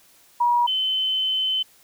sine tone pair in turn, 960 / 3056 Hz, B5 / G7, -49 / -45 cents, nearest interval octave + minor sixth, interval 2004 cents, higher second, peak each -16 / -20 dBFS, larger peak first, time 0.4-0.67 / 0.67-1.63 s, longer second, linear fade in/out 10 ms, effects white hiss -55 dBFS RMS until 1.83 s

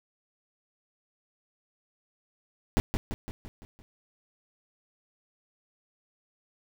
brown noise with echo, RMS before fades -22 dBFS, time 2.77-2.8 s, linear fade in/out 0 ms, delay 170 ms, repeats 6, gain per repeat -5 dB, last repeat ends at 3.82 s, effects none

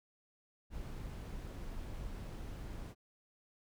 brown noise, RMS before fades -44 dBFS, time 0.7-2.95 s, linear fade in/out 50 ms, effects none

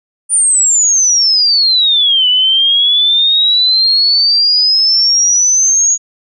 sine exponential two-way sweep, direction down then up, 9397 to 2960 to 6730 Hz, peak -7 dBFS, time 0.29-5.98 s, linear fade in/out 50 ms, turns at 2.28 s, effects none

